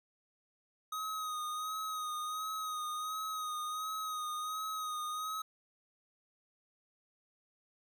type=tone with vibrato; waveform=square; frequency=1254 Hz; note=D#6; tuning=13 cents sharp; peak=-37 dBFS; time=0.92-5.42 s; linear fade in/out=5 ms; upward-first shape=sine; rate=1.4 Hz; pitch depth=35 cents each way; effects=none